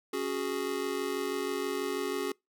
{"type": "chord", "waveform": "square", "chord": "C# suspended fourth", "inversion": "none", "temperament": "just", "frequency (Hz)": [277.2, 369.6, 415.8], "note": ["C#4", "F#4", "G#4"], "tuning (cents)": [0, -2, 2], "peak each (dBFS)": [-38, -35, -35], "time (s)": [0.13, 2.32], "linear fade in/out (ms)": 5, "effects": ["noise-tail reverb RT60 0.2 s tail -26 dB re dry"]}